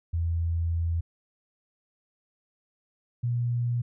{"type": "tone pair in turn", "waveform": "sine", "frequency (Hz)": [83.7, 120.23], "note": ["E2", "B2"], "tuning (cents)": [27, -46], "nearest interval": "tritone", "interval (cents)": 627, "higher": "second", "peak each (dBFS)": -24, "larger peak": "neither", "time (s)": [[0.13, 1.01], [3.23, 3.82]], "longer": "first", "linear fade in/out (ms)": 10, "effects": []}